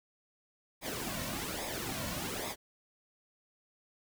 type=noise with flanger; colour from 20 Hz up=pink; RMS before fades=-38 dBFS; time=0.81-2.56 s; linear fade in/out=50 ms; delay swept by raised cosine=0.68 to 2.48 ms; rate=1.2 Hz; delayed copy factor=-0.7; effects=none